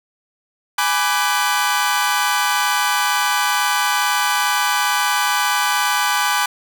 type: chord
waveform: sawtooth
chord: G# half-diminished seventh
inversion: none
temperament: equal with one note detuned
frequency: 830.6 / 987.8 / 1174.7 / 1512.8 Hz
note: G#5 / B5 / D6 / F#6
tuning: 0 / 0 / 0 / +38 cents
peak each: -18 dBFS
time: 0.78-6.46 s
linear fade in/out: 5 ms
effects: none